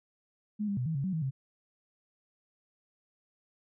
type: tone with pitch steps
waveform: sine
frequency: 210.2 / 200.4 / 124.7 / 160.9 / 137.6 / 188.6 / 159.9 / 133.7 Hz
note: G#3 / G3 / B2 / E3 / C#3 / F#3 / D#3 / C3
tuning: +21 / +38 / +17 / -42 / -12 / +33 / +48 / +38 cents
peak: -29 dBFS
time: 0.59-1.31 s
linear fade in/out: 20 ms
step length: 90 ms
effects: none